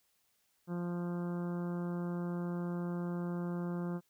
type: harmonic tone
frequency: 174.61 Hz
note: F3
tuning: in tune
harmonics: 1 / 2 / 3 / 4 / 5 / 6 / 7 / 8 / 9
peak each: -35 / -42 / -48 / -53 / -54 / -54 / -55 / -57 / -60 dBFS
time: 0.67-4.01 s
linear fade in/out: 50 ms
effects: white hiss -75 dBFS RMS until 4.09 s